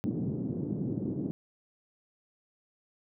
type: band-pass noise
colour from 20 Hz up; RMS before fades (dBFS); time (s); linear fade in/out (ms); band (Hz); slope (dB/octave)
white; -33; 0.04-1.31; 0; 120 to 300; 24
effects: none